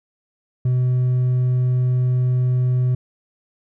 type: tone with hard clipping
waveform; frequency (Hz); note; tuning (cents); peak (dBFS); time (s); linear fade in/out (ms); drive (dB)
sine; 126; B2; +35; -16; 0.65-2.95; 5; 2
effects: none